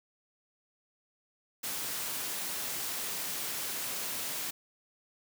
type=high-pass noise; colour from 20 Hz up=white; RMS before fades=-36 dBFS; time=1.63-4.51 s; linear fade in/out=10 ms; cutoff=110 Hz; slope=12 dB/octave; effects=none